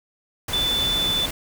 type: tone in noise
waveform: sine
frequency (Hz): 3500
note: A7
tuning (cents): -10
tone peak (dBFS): -20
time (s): 0.53-1.26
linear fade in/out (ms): 5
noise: pink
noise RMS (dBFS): -29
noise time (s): 0.48-1.31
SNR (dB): +6
effects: none